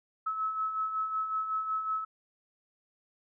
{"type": "beating tone pair", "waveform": "sine", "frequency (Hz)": [1291, 1296.4], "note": ["E6", "E6"], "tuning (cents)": [-37, -29], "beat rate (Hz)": 5.4, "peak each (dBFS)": [-39, -30], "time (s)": [0.26, 2.05], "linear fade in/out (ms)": 10, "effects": []}